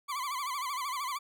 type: tone with vibrato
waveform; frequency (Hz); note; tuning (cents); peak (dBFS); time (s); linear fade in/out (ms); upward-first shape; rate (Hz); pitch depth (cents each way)
40% pulse; 1081; C#6; -44; -32; 0.08-1.19; 20; sine; 13; 140
effects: none